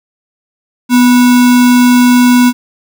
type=tone with sample-and-hold; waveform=sine; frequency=246.9 Hz; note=B3; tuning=in tune; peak=-3 dBFS; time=0.89-2.53 s; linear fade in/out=50 ms; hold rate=1225 Hz; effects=none